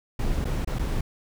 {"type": "noise with dropouts", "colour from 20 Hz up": "brown", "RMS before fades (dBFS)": -26, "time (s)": [0.19, 1.01], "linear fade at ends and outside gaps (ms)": 5, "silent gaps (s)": [[0.445, 0.452], [0.648, 0.673], [0.788, 0.792]], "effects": []}